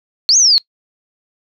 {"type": "exponential two-way sweep", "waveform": "sine", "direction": "up then down", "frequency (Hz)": [4186, 6660, 4198], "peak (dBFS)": -7, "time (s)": [0.29, 0.58], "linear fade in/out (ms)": 0, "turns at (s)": 0.37, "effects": ["noise-tail reverb RT60 0.1 s tail -23 dB re dry"]}